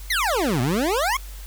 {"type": "exponential two-way sweep", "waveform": "25% pulse", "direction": "down then up", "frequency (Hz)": [2166, 114.9, 1139], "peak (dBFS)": -16, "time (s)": [0.1, 1.17], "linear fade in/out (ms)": 5, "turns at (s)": 0.61, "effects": ["added 48 Hz sine -34 dBFS peak until 1.46 s", "white hiss -45 dBFS RMS until 1.46 s"]}